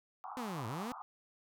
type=band-pass noise; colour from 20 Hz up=pink; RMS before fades=-46 dBFS; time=0.24-1.02 s; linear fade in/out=0 ms; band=730 to 1300 Hz; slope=96 dB/octave
type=linear two-way sweep; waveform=sawtooth; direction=down then up; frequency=261.6 to 103.83 to 261.6 Hz; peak=-35 dBFS; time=0.37-0.92 s; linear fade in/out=0 ms; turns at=0.67 s
effects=none